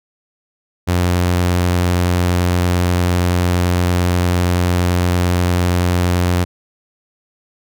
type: tone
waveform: sawtooth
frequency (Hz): 88.8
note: F2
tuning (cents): +29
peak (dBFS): -9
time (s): 0.87-6.45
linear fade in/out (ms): 20
effects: none